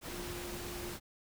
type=tone in noise; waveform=sine; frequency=352.3 Hz; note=F4; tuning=15 cents sharp; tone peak=-44 dBFS; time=0.08-0.97 s; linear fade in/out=50 ms; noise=pink; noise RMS=-43 dBFS; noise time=0.01-1 s; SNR=-4 dB; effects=none